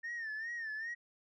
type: tone with vibrato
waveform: sine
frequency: 1809 Hz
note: A6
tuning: 48 cents sharp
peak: -36 dBFS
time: 0.03-0.95 s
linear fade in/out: 20 ms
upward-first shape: sine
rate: 2.5 Hz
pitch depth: 89 cents each way
effects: tanh soft clip ceiling -36 dBFS